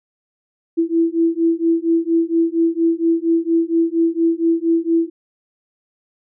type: beating tone pair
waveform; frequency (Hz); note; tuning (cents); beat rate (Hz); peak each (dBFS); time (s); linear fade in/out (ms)
sine; 329.6 / 333.9; E4 / E4; 0 / +22; 4.3; -17; 0.77-5.1; 20
effects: none